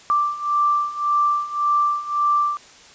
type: beating tone pair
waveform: sine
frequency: 1174.7 / 1176.5 Hz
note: D6 / D6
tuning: 0 / +3 cents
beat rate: 1.8 Hz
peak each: -22 / -19 dBFS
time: 0.1-2.57 s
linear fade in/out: 0 ms
effects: white hiss -46 dBFS RMS until 2.94 s + resampled to 16000 Hz